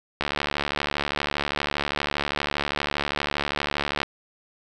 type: click train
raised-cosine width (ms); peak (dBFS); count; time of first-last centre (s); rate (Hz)
0.3; -8; 278; 0.21-4.031; 72.5
effects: none